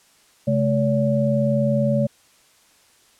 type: tone cluster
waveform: sine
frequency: 135.1 / 215.3 / 570 Hz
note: C#3 / A3 / C#5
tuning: -44 / -37 / +48 cents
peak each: -21 dBFS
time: 0.47-2.07 s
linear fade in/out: 10 ms
effects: white hiss -56 dBFS RMS until 3.19 s + low-pass 10000 Hz 12 dB/octave